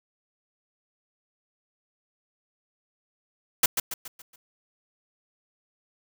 white noise with echo, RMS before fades -18 dBFS, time 3.63-3.66 s, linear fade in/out 5 ms, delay 140 ms, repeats 5, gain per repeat -7 dB, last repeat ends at 4.36 s, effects none

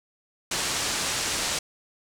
white low-pass noise, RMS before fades -28 dBFS, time 0.51-1.59 s, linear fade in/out 5 ms, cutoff 8300 Hz, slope 24 dB/octave, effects none

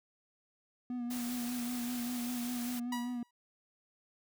triangle tone with vibrato, 243.5 Hz, B3, 24 cents flat, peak -33 dBFS, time 0.9-3.23 s, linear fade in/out 2 ms, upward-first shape sine, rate 5.1 Hz, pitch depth 35 cents each way
white noise, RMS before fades -44 dBFS, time 1.1-2.8 s, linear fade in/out 10 ms
sawtooth tone with exponential decay, 969 Hz, B5, 33 cents flat, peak -31 dBFS, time 2.92-3.31 s, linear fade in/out 5 ms, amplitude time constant 84 ms
effects none

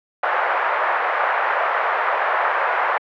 pink band-pass noise, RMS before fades -20 dBFS, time 0.23-2.98 s, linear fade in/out 5 ms, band 610 to 1800 Hz, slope 24 dB/octave, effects high-pass 400 Hz 12 dB/octave

